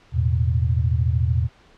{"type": "chord", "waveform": "sine", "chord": "E suspended fourth", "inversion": "none", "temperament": "equal", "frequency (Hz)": [82.41, 110, 123.47], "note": ["E2", "A2", "B2"], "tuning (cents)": [0, 0, 0], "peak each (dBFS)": [-20, -23, -22], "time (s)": [0.12, 1.49], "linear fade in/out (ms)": 50, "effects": ["pink hiss -53 dBFS RMS until 1.77 s", "low-pass 4000 Hz 12 dB/octave"]}